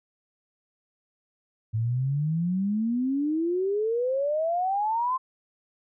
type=exponential sweep; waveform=sine; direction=up; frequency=107.8 to 1056 Hz; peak=-23 dBFS; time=1.73-5.18 s; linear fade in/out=20 ms; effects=none